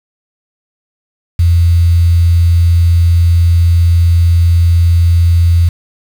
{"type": "tone with quantisation", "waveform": "sine", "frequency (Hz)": 85.2, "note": "F2", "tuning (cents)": -42, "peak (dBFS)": -5, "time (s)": [1.39, 5.69], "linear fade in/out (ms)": 5, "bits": 5, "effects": []}